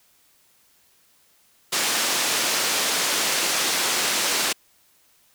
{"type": "band-pass noise", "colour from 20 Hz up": "white", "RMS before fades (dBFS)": -23, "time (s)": [1.72, 4.53], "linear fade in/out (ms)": 10, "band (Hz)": [240, 7200], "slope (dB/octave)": 12, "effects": ["white hiss -60 dBFS RMS until 5.34 s"]}